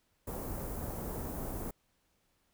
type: band-stop noise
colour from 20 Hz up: pink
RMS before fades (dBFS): -39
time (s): 0.27-1.71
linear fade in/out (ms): 5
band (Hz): 800 to 14000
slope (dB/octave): 12
effects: pink hiss -75 dBFS RMS until 2.53 s